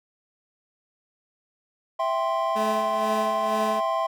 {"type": "chord", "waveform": "triangle", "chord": "C major", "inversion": "first", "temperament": "equal", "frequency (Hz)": [659.3, 784, 1046.5], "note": ["E5", "G5", "C6"], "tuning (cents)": [0, 0, 0], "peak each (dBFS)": [-24, -28, -24], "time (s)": [1.99, 4.07], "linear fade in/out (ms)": 10}
{"type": "tone with tremolo", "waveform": "20% pulse", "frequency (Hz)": 215.8, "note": "A3", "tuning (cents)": -33, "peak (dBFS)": -22, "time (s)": [2.55, 3.81], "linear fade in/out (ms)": 20, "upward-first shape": "sine", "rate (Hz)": 2.1, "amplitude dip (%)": 65}
{"effects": []}